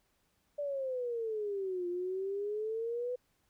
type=exponential two-way sweep; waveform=sine; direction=down then up; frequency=588 to 349.2 to 502 Hz; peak=-33 dBFS; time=0.58-3.16 s; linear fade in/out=10 ms; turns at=1.88 s; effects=pink hiss -75 dBFS RMS until 3.49 s